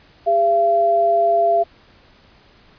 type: tone pair together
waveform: sine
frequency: 404.3 / 680 Hz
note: G#4 / F5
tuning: -46 / -46 cents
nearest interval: major sixth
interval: 900 cents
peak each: -22 / -13 dBFS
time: 0.26-1.64 s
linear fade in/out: 20 ms
effects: pink hiss -51 dBFS RMS until 2.78 s + resampled to 11025 Hz